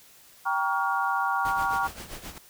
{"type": "chord", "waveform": "sine", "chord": "G half-diminished seventh", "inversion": "none", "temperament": "just", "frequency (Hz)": [784, 940.8, 1128.9, 1411.2], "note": ["G5", "Bb5", "Db6", "F6"], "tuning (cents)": [0, 16, 31, 18], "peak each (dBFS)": -29, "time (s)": [0.45, 1.88], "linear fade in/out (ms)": 20}
{"type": "noise with tremolo", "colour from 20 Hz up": "pink", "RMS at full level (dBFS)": -38, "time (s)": [1.45, 2.38], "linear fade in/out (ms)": 0, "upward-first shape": "sine", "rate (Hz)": 7.6, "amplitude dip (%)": 70}
{"effects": ["white hiss -54 dBFS RMS until 2.49 s"]}